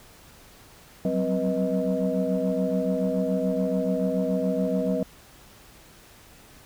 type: tone cluster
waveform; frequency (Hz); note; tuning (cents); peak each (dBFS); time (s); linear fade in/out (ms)
sine; 184.5 / 191.5 / 261.7 / 486.6 / 629; F#3 / G3 / C4 / B4 / D#5; -5 / -40 / 0 / -26 / +19; -28; 1.05-5.03; 2
effects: tanh soft clip ceiling -14 dBFS + pink hiss -51 dBFS RMS until 6.65 s